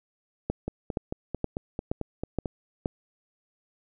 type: two click trains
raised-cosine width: 2 ms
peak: -13 / -17 dBFS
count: 6 / 9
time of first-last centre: 0.5-2.858 / 0.68-2.458 s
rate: 2.12 / 4.5 Hz
effects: none